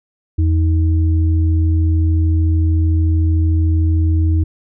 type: tone pair together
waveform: sine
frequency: 83.27 / 314.4 Hz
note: E2 / D#4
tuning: +18 / +18 cents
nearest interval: octave + major seventh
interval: 2300 cents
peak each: -11 / -23 dBFS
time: 0.38-4.44 s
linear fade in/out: 10 ms
effects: none